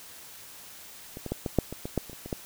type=clicks; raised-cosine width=2 ms; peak=-25 / -21 / -15 / -16 / -7 / -22 / -20 / -12 / -29 / -30 / -25 / -16 dBFS; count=12; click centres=1.171 / 1.263 / 1.32 / 1.462 / 1.587 / 1.726 / 1.855 / 1.977 / 2.097 / 2.131 / 2.26 / 2.328 s; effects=white hiss -47 dBFS RMS until 2.45 s